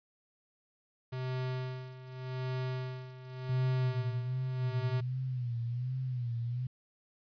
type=tone with tremolo; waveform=square; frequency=128.6 Hz; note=C3; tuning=30 cents flat; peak=-33 dBFS; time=1.12-5.01 s; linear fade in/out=10 ms; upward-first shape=sine; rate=0.85 Hz; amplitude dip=80%
type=tone with vibrato; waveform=sine; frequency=123.47 Hz; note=B2; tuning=in tune; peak=-32 dBFS; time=3.49-6.67 s; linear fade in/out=5 ms; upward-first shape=sine; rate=1.3 Hz; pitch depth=95 cents each way
effects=resampled to 11025 Hz + 11-bit